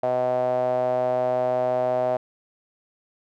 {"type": "tone with band-pass filter", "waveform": "sawtooth", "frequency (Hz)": 125.7, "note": "B2", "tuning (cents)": 31, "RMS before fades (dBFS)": -23, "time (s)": [0.03, 2.17], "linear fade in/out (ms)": 5, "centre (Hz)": 660, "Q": 8.6, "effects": []}